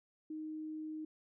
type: tone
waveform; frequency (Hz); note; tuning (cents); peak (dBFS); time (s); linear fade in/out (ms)
sine; 311.1; D#4; 0; -40; 0.3-1.05; 5
effects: none